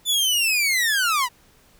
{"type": "linear sweep", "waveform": "sawtooth", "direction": "down", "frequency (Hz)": [3530, 932.3], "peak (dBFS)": -15, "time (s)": [0.05, 1.29], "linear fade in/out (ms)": 50, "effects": ["pink hiss -56 dBFS RMS until 1.79 s"]}